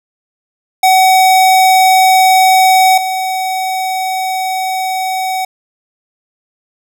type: tone pair in turn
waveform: square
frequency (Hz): 753 / 753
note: F#5 / F#5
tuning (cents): +30 / +30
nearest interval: unison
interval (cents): 0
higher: neither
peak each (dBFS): -6 / -15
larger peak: first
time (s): 0.83-2.98 / 2.98-5.45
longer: second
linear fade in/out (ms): 5
effects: none